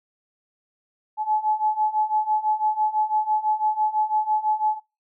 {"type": "beating tone pair", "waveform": "sine", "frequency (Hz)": [854, 860], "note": ["G#5", "A5"], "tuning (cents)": [48, -40], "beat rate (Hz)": 6, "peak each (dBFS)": [-24, -22], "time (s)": [1.17, 4.8], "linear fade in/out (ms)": 50, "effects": ["noise-tail reverb RT60 0.3 s tail -26 dB re dry"]}